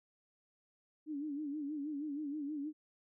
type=tone with vibrato; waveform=sine; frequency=293.7 Hz; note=D4; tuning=in tune; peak=-37 dBFS; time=1.06-2.73 s; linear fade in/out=50 ms; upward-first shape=sine; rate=6.3 Hz; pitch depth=97 cents each way; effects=none